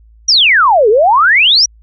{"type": "exponential two-way sweep", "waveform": "sine", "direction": "down then up", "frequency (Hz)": [5920, 401.4, 5920], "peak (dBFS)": -5, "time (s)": [0.28, 1.66], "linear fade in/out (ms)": 10, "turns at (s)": 0.89, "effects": ["added 55 Hz sine -40 dBFS peak until 1.82 s"]}